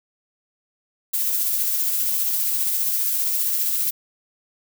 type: noise with tremolo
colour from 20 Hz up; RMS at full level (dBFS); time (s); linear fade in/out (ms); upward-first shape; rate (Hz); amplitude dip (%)
violet; -21; 1.13-3.91; 10; sine; 15; 25
effects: none